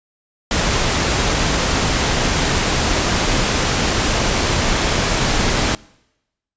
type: noise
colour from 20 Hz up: pink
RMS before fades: -17 dBFS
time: 0.51-5.75 s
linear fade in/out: 2 ms
effects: noise-tail reverb RT60 0.9 s tail -24 dB re dry + resampled to 16000 Hz